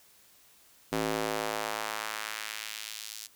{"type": "tone with high-pass filter sweep", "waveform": "square", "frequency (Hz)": 54.1, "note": "A1", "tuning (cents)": -29, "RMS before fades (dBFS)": -35, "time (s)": [0.92, 3.27], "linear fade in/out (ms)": 5, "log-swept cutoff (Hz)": [270, 5200], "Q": 1, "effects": ["white hiss -60 dBFS RMS until 3.35 s"]}